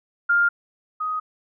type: tone pair in turn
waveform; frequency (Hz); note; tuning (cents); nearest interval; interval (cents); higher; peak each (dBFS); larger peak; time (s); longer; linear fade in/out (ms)
sine; 1403 / 1252.3; F6 / D#6; +8 / +11; major second; 197; first; -15 / -23; first; 0.29-0.49 / 1-1.2; neither; 10
effects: none